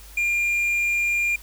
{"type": "tone", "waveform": "triangle", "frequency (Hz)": 2400, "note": "D7", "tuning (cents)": 37, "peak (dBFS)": -18, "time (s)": [0.17, 1.36], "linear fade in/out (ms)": 5, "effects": ["added 50 Hz sine -43 dBFS peak until 1.42 s", "white hiss -47 dBFS RMS until 1.42 s"]}